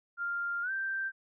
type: tone with pitch glide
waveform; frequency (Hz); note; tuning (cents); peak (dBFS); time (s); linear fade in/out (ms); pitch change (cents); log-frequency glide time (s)
sine; 1396.9 to 1568; F6 to G6; 0 to 0; -31; 0.17-1.12; 50; +200; 0.62-0.71
effects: none